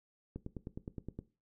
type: click train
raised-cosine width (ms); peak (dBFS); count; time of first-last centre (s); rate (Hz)
3; -28; 9; 0.36-1.19; 9.64
effects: noise-tail reverb RT60 0.3 s tail -17 dB re dry